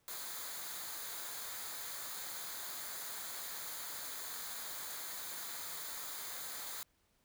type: noise with comb filter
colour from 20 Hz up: white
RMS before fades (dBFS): -44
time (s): 0.08-6.83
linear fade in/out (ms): 0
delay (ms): 0.36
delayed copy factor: -0.6
effects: pink hiss -75 dBFS RMS until 7.24 s